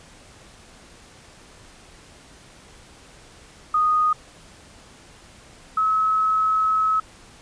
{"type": "tone pair in turn", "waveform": "sine", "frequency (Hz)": [1240, 1287.6], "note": ["D#6", "E6"], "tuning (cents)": [-6, -41], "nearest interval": "minor second", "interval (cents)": 65, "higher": "second", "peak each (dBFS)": [-16, -17], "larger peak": "first", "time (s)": [[3.74, 4.13], [5.77, 7]], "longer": "second", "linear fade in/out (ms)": 5, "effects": ["pink hiss -48 dBFS RMS until 7.41 s", "resampled to 22050 Hz"]}